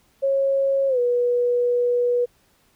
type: tone with pitch glide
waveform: sine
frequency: 546 to 486.4 Hz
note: C#5 to B4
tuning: -26 to -26 cents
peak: -17 dBFS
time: 0.22-2.26 s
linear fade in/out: 20 ms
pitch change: -200 cents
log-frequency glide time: 0.88-0.99 s
effects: pink hiss -61 dBFS RMS until 2.75 s